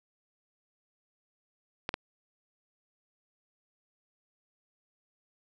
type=clicks; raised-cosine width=0.3 ms; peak=-15 dBFS; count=2; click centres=1.891 / 1.941 s; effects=none